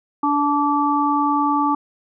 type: harmonic tone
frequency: 290 Hz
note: D4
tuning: 22 cents flat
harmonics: 1 / 3 / 4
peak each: -20 / -20 / -20 dBFS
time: 0.23-1.75 s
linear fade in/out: 5 ms
effects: none